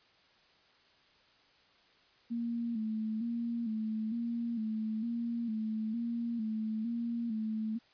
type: tone with vibrato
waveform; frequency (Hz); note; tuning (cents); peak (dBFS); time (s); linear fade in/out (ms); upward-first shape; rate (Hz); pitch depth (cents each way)
sine; 226.2; A3; +48; -32; 2.3-7.79; 20; square; 1.1; 61
effects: white hiss -65 dBFS RMS until 7.93 s + resampled to 11025 Hz